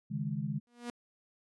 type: chord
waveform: sine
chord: C# suspended second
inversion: none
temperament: just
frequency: 138.59 / 155.92 / 207.9 Hz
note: C#3 / D#3 / G#3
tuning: 0 / +4 / +2 cents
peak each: -37 / -36 / -37 dBFS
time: 0.1-0.6 s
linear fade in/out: 20 ms
type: tone with exponential growth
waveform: sawtooth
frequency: 240 Hz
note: B3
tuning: 49 cents flat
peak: -31 dBFS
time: 0.67-0.9 s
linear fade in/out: 0 ms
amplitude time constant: 50 ms
effects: resampled to 24000 Hz